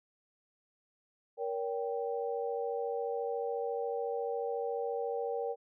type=chord; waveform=sine; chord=G diminished; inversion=first; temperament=just; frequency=470.4 / 564.5 / 784 Hz; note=Bb4 / Db5 / G5; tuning=+16 / +31 / 0 cents; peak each=-34 / -39 / -39 dBFS; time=1.37-5.56 s; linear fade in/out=50 ms; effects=none